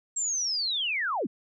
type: linear sweep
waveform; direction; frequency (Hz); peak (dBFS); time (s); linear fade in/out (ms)
sine; down; 7560 to 160; -26; 0.16-1.27; 10
effects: none